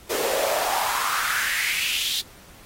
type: noise with high-pass filter sweep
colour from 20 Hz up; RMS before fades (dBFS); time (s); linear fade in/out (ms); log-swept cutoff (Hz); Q
pink; -25; 0.09-2.22; 20; 400 to 3800; 4.6
effects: pink hiss -49 dBFS RMS until 2.65 s + AAC 48 kbps